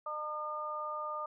harmonic tone, 302.9 Hz, D#4, 46 cents flat, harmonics 2 / 3 / 4, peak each -42 / -44 / -37 dBFS, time 0.06-1.26 s, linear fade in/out 5 ms, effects none

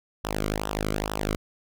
sawtooth tone with flanger, 51.91 Hz, G#1, in tune, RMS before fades -29 dBFS, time 0.24-1.36 s, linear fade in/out 5 ms, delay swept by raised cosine 0.44 to 1.16 ms, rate 2.3 Hz, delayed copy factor -0.85, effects none

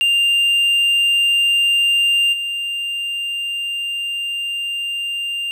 triangle tone with level steps, 2794 Hz, F7, in tune, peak -11 / -19 dBFS, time 0.01-5.51 s, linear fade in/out 0 ms, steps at 2.32 s, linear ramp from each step 20 ms, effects none

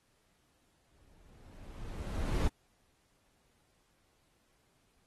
brown noise with exponential growth, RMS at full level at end -28 dBFS, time 0.91-2.48 s, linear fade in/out 5 ms, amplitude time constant 340 ms, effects pink hiss -73 dBFS RMS until 5.06 s + AAC 32 kbps

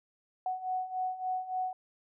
sine beating tone pair, 740 / 743.5 Hz, F#5 / F#5, 0 / +8 cents, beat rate 3.5 Hz, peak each -37 / -33 dBFS, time 0.46-1.73 s, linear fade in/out 2 ms, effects none

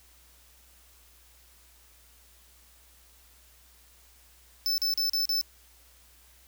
square tone bursts, 5274 Hz, E8, in tune, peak -25 dBFS, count 5, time 4.66-5.412 s, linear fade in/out 0 ms, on 120 ms, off 38 ms, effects added 60 Hz sine -60 dBFS peak until 6.47 s + white hiss -59 dBFS RMS until 6.47 s

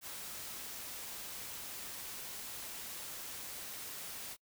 white noise, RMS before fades -45 dBFS, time 0.01-4.37 s, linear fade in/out 50 ms, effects noise-tail reverb RT60 0.1 s tail -26 dB re dry

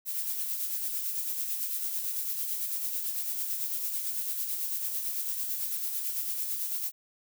violet noise with tremolo, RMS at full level -31 dBFS, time 0.05-6.92 s, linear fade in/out 50 ms, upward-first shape sine, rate 9 Hz, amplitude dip 40%, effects none

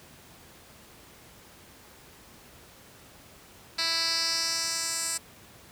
10% pulse tone with band-pass filter sweep, 329.6 Hz, E4, in tune, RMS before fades -29 dBFS, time 3.78-5.18 s, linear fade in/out 10 ms, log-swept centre 4100 to 7900 Hz, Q 3, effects pink hiss -52 dBFS RMS until 5.71 s + high-pass 60 Hz 12 dB/octave

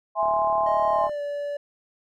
sine chord, E augmented, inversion none, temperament equal, 659.3 / 830.6 / 1046.5 Hz, E5 / G#5 / B#5, 0 / 0 / 0 cents, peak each -24 dBFS, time 0.15-1.1 s, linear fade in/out 50 ms
click train, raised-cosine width 1 ms, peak -26 dBFS, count 33, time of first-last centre 0.23-1.095 s, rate 37 Hz
triangle tone with pitch glide, 622.3 to 577.3 Hz, D#5 to D5, 0 to -30 cents, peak -25 dBFS, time 0.66-1.57 s, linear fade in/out 5 ms, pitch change -130 cents, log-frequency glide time 0.9-1.21 s
effects none

